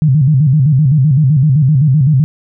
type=tone with vibrato; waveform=sine; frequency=142 Hz; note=C#3; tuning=42 cents sharp; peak=-6 dBFS; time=0.02-2.24 s; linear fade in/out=0 ms; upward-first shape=square; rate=7.8 Hz; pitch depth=150 cents each way; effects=none